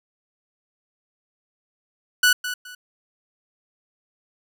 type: tone with echo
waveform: sawtooth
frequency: 1480 Hz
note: F#6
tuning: in tune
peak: -10 dBFS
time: 2.23-2.33 s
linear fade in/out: 5 ms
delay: 210 ms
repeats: 2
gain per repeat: -12 dB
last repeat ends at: 2.75 s
effects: none